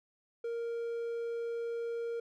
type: tone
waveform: triangle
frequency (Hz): 466.2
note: A#4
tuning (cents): 0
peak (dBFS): -32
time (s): 0.44-2.2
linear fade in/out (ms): 5
effects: none